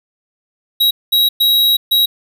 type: tone bursts at uneven times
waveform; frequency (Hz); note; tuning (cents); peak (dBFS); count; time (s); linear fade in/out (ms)
square; 3840; B7; -49; -10; 4; 0.8-0.91 / 1.12-1.29 / 1.4-1.77 / 1.91-2.06; 10
effects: none

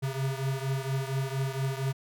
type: beating tone pair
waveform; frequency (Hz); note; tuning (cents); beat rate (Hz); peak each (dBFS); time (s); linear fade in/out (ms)
square; 133 / 137.3; C3 / C#3; +29 / -16; 4.3; -31 / -34; 0.02-1.93; 20
effects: none

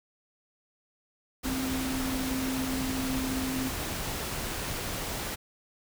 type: tone in noise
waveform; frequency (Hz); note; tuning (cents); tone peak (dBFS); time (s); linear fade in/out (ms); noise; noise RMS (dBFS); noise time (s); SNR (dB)
sine; 261.6; C4; 0; -30; 1.44-3.7; 20; pink; -34; 1.43-5.36; +1
effects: none

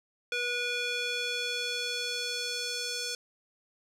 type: tone with band-pass filter sweep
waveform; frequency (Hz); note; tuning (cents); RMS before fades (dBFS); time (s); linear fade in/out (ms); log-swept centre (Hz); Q
square; 486.3; B4; -27; -33; 0.32-3.15; 2; 2600 to 5300; 1.6
effects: none

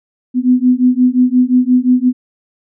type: beating tone pair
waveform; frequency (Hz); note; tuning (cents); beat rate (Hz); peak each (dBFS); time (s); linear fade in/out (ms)
sine; 248.2 / 253.9; B3 / B3; +9 / +48; 5.7; -11; 0.34-2.13; 50
effects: none

